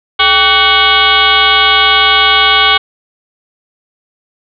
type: tone with frequency modulation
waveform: sine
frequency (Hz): 2217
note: C#7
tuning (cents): 0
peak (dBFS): -5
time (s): 0.19-2.78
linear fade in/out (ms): 10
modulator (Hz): 358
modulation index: 4
effects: none